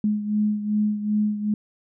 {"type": "beating tone pair", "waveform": "sine", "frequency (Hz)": [210, 212.6], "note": ["G#3", "G#3"], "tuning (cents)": [19, 41], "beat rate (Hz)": 2.6, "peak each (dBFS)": [-21, -27], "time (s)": [0.04, 1.54], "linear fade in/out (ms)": 2, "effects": []}